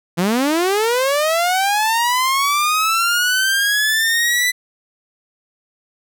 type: linear sweep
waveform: sawtooth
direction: up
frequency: 163 to 2000 Hz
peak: -11 dBFS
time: 0.17-4.52 s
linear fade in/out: 20 ms
effects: none